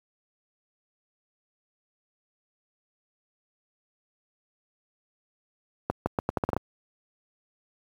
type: accelerating click train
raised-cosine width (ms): 1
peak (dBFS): -10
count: 9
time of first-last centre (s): 5.9-6.566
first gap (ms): 160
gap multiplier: 0.8
effects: high-pass 60 Hz 12 dB/octave + 8-bit